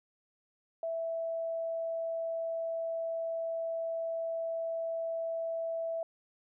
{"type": "tone", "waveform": "sine", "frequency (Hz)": 659.3, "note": "E5", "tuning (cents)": 0, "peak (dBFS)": -32, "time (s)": [0.83, 6.03], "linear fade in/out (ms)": 2, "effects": []}